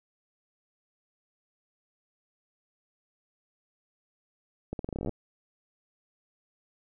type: accelerating click train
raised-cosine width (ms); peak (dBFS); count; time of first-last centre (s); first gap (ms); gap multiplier
2; -20; 14; 4.73-5.093; 62; 0.85
effects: none